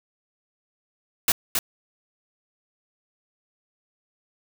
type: noise with echo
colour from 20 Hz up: white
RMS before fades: -19 dBFS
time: 1.28-1.32 s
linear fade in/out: 2 ms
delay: 270 ms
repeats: 1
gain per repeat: -4 dB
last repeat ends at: 1.59 s
effects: none